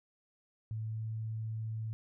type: tone with pitch glide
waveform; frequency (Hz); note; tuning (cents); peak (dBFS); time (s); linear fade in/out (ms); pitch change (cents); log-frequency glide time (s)
sine; 110 to 110.64; A2 to A2; 0 to +10; -35; 0.71-1.93; 0; +10; 0.85-1.04
effects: none